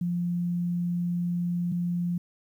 sine tone pair in turn, 174.6 / 174.6 Hz, F3 / F3, 0 / 0 cents, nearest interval unison, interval 0 cents, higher neither, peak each -25 dBFS, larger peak neither, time 0.01-1.72 / 1.72-2.18 s, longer first, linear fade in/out 5 ms, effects 10-bit

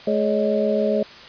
sine tone cluster, 214.2 / 420.2 / 560 / 627 Hz, A3 / G#4 / C#5 / D#5, -46 / +20 / +18 / +13 cents, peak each -23 dBFS, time 0.07-1.03 s, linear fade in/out 5 ms, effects white hiss -41 dBFS RMS until 1.28 s + resampled to 11025 Hz

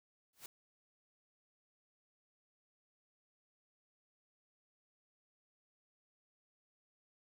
white noise with exponential growth, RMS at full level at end -45 dBFS, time 0.33-0.46 s, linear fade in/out 2 ms, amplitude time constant 28 ms, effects none

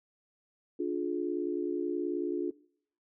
sine chord, D diminished, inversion none, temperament just, 293.7 / 352.4 / 422.9 Hz, D4 / F4 / Ab4, 0 / +16 / +31 cents, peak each -34 / -32 / -37 dBFS, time 0.79-2.51 s, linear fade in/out 10 ms, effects noise-tail reverb RT60 0.6 s tail -21 dB re dry

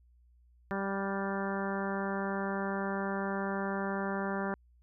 harmonic tone with a mistuned harmonic, 195.9 Hz, G3, 1 cent flat, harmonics 1 / 2 / 3 / 4 / 5 / 6 / 7 / 8 / 9, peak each -35 / -38 / -40 / -41 / -42 / -43 / -43 / -44 / -45 dBFS, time 0.71-4.54 s, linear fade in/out 0 ms, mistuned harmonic 7, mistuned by +40 cents, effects added 60 Hz sine -60 dBFS peak until 4.82 s

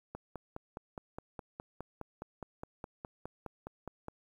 click train, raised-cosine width 1 ms, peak -27 dBFS, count 20, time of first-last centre 0.15-4.084 s, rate 4.83 Hz, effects 10-bit

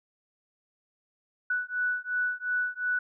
sine beating tone pair, 1480 / 1482.8 Hz, F#6 / F#6, 0 / +3 cents, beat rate 2.8 Hz, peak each -30 dBFS, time 1.5-2.99 s, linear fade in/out 5 ms, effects none

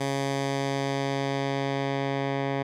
10% pulse tone with low-pass filter sweep, 137.8 Hz, C#3, 10 cents flat, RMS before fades -28 dBFS, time 0-2.63 s, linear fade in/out 10 ms, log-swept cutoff 8800 to 2500 Hz, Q 0.84, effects none

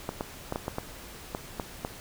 clicks, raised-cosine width 1 ms, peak -16 dBFS, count 9, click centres 0.091 / 0.209 / 0.524 / 0.559 / 0.681 / 0.784 / 1.349 / 1.598 / 1.849 s, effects pink hiss -45 dBFS RMS until 2 s

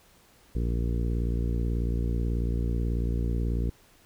harmonic tone, 58.27 Hz, A#1, in tune, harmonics 1 / 2 / 3 / 4 / 5 / 6 / 7 / 8, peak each -26 / -32 / -36 / -38 / -40 / -42 / -43 / -44 dBFS, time 0.55-3.7 s, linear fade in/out 5 ms, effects pink hiss -59 dBFS RMS until 4.05 s

